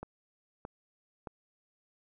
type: click train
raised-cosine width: 1 ms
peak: -26 dBFS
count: 3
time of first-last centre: 0.03-1.272 s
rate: 1.61 Hz
effects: none